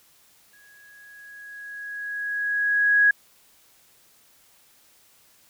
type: tone with exponential growth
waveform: sine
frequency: 1661.2 Hz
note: G#6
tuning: in tune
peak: -13 dBFS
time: 0.53-3.11 s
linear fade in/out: 5 ms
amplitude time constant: 560 ms
effects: white hiss -58 dBFS RMS until 5.49 s